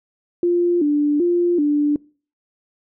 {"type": "tone with vibrato", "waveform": "sine", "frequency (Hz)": 320.1, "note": "D#4", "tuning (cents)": 49, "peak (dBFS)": -14, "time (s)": [0.43, 1.96], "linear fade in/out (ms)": 2, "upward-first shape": "square", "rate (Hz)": 1.3, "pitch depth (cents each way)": 150, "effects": ["noise-tail reverb RT60 0.4 s tail -24 dB re dry"]}